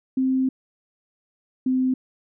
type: tone pair in turn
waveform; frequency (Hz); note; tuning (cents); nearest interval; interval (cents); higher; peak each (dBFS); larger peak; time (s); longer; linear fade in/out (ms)
sine; 261.5 / 258; C4 / C4; -1 / -24; unison; 23; first; -18; neither; 0.17-0.49 / 1.66-1.94; first; 5
effects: none